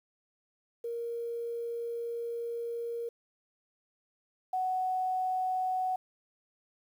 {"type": "tone pair in turn", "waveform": "sine", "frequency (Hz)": [468.6, 743.9], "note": ["A#4", "F#5"], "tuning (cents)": [9, 9], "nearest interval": "minor sixth", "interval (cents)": 800, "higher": "second", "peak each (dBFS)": [-33, -28], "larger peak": "second", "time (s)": [[0.84, 3.09], [4.53, 5.96]], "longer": "first", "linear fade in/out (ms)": 5, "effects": ["10-bit"]}